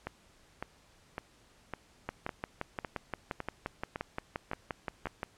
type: two click trains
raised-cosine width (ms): 0.5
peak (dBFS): -21 / -19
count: 10 / 19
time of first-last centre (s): 0.07-5.07 / 2.09-5.231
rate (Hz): 1.8 / 5.73
effects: pink hiss -63 dBFS RMS until 5.37 s + low-pass 9000 Hz 12 dB/octave